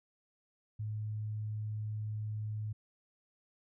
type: tone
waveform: sine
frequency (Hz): 107.1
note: A2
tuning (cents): -46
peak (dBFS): -35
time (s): 0.79-2.73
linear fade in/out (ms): 10
effects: none